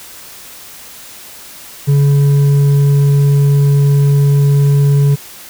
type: tone with hard clipping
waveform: sine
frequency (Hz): 141.5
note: C#3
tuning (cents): +36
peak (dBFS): -8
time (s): 1.87-5.16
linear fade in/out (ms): 20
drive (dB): 4
effects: white hiss -34 dBFS RMS until 5.49 s